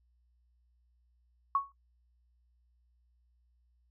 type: tone with exponential decay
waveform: sine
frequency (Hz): 1108.7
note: C#6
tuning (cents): 0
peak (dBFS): -22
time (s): 1.55-1.72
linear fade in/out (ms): 2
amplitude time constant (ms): 35
effects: noise-tail reverb RT60 0.1 s tail -17 dB re dry + added 60 Hz sine -67 dBFS peak until 3.9 s